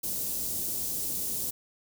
white band-stop noise, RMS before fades -32 dBFS, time 0.03-1.51 s, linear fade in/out 10 ms, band 400 to 6900 Hz, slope 12 dB/octave, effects none

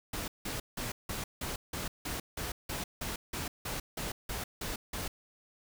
pink noise bursts, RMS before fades -37 dBFS, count 16, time 0.13-5.08 s, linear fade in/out 5 ms, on 150 ms, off 170 ms, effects none

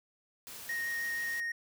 white noise, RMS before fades -46 dBFS, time 0.47-1.4 s, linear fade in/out 0 ms
triangle tone with vibrato, 1864.7 Hz, A#6, in tune, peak -31 dBFS, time 0.69-1.52 s, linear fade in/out 5 ms, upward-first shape sine, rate 6.2 Hz, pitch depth 8 cents each way
effects none

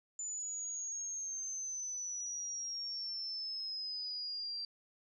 sine exponential sweep, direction down, 7040 to 4699 Hz, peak -38 dBFS, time 0.19-4.65 s, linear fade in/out 2 ms, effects none

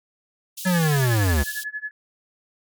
white high-pass noise, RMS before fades -33 dBFS, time 0.57-1.64 s, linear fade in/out 10 ms, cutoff 2900 Hz, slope 48 dB/octave
square linear sweep, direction down, 188.7 to 66.8 Hz, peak -18 dBFS, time 0.65-1.44 s, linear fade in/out 20 ms
sine tone with tremolo, 1708 Hz, G#6, 48 cents sharp, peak -25 dBFS, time 0.65-1.91 s, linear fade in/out 2 ms, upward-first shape sine, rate 11 Hz, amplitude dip 95%
effects MP3 96 kbps

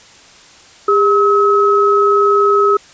sine tone pair together, 404.2 / 1283.3 Hz, G#4 / E6, -47 / -47 cents, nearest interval octave + minor sixth, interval 2000 cents, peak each -11 dBFS, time 0.88-2.77 s, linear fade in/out 5 ms, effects white hiss -42 dBFS RMS until 2.93 s + resampled to 16000 Hz

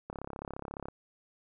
click train, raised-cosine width 1 ms, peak -25 dBFS, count 28, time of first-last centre 0.1-0.885 s, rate 34.4 Hz, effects none

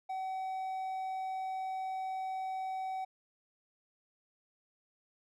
triangle tone, 758 Hz, F#5, 42 cents sharp, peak -33 dBFS, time 0.09-3.05 s, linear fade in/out 10 ms, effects none

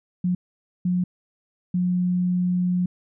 sine tone bursts at uneven times, 179.7 Hz, F3, 50 cents sharp, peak -19 dBFS, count 3, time 0.24-0.35 / 0.85-1.04 / 1.74-2.86 s, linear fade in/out 5 ms, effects none

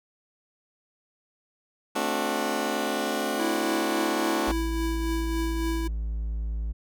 15% pulse chord, D dominant seventh, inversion second, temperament just, 220.2 / 264.3 / 293.7 / 367.1 Hz, A3 / C4 / D4 / F#4, +2 / +18 / 0 / -14 cents, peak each -25 dBFS, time 1.95-4.52 s, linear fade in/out 10 ms
square tone with tremolo, 329.6 Hz, E4, in tune, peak -27 dBFS, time 3.39-5.88 s, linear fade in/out 10 ms, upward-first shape triangle, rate 3.6 Hz, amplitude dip 40%
triangle tone, 55 Hz, A1, in tune, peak -25 dBFS, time 4.47-6.73 s, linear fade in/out 20 ms
effects none

